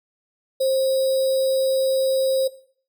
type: tone with sample-and-hold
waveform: sine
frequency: 530 Hz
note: C5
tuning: 22 cents sharp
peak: -17 dBFS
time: 0.6-2.48 s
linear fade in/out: 10 ms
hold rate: 4410 Hz
effects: noise-tail reverb RT60 0.5 s tail -17 dB re dry